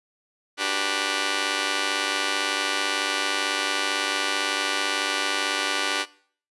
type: chord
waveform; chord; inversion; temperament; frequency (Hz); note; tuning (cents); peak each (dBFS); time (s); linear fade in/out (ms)
5% pulse; G major seventh; second; just; 294 / 367.5 / 392 / 490; D4 / F#4 / G4 / B4; +2 / -12 / 0 / -14; -18 / -22 / -19 / -20; 0.57-6.06; 50
effects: noise-tail reverb RT60 0.5 s tail -19 dB re dry + resampled to 24000 Hz